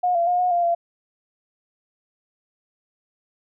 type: tone with pitch steps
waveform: sine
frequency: 720 / 683 / 714 / 724 / 696 / 685 Hz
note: F#5 / F5 / F5 / F#5 / F5 / F5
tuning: -47 / -39 / +38 / -38 / -6 / -34 cents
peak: -17 dBFS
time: 0.03-0.75 s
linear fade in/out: 10 ms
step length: 120 ms
effects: none